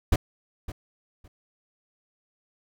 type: noise with echo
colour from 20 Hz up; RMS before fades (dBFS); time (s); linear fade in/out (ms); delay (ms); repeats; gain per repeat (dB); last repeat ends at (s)
brown; -19; 0.12-0.16; 5; 560; 2; -15; 1.28
effects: none